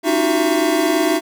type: tone cluster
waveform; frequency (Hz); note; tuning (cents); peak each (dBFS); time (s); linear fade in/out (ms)
square; 284.9 / 313.6 / 359.4 / 377.7 / 670; C#4 / D#4 / F4 / F#4 / E5; +48 / +14 / +50 / +36 / +28; -26 / -19 / -22 / -25 / -21; 0.03-1.21; 50
effects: none